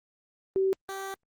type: tone pair in turn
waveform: sine / 15% pulse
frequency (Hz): 383.7 / 388.6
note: G4 / G4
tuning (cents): -37 / -15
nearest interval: unison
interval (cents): 22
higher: second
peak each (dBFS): -22 / -28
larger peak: first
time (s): 0.56-0.73 / 0.89-1.14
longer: second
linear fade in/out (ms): 0
effects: Opus 24 kbps